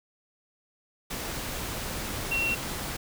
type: tone in noise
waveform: sine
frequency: 2730 Hz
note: F7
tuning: 40 cents flat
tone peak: -25 dBFS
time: 2.31-2.55 s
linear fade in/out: 10 ms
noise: pink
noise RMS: -34 dBFS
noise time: 1.1-2.97 s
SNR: +6 dB
effects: none